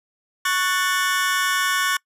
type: chord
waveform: sawtooth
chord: F# minor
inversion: second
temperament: just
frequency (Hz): 1110 / 1480 / 1776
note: C#6 / F#6 / A6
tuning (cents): +2 / 0 / +16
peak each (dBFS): -19 / -19 / -21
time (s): 0.45-1.97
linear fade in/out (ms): 5
effects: noise-tail reverb RT60 0.1 s tail -25 dB re dry + resampled to 32000 Hz